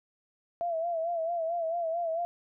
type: tone with vibrato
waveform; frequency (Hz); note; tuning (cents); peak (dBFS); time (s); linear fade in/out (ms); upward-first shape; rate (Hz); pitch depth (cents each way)
sine; 670; E5; +28; -28; 0.61-2.25; 0; sine; 4.5; 70
effects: none